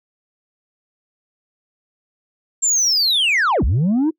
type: linear two-way sweep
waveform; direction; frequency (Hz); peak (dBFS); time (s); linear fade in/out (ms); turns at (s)
sine; down then up; 7459 to 48.76 to 332.5; -11; 2.62-4.11; 20; 3.64
effects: noise-tail reverb RT60 0.1 s tail -24 dB re dry + tanh soft clip ceiling -13 dBFS